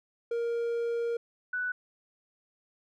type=tone pair in turn; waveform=triangle / sine; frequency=468.2 / 1486.4 Hz; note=A#4 / F#6; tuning=+8 / +7 cents; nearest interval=octave + minor sixth; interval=1999 cents; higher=second; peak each=-26 / -29 dBFS; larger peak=first; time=0.31-1.17 / 1.53-1.72 s; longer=first; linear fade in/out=5 ms; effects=none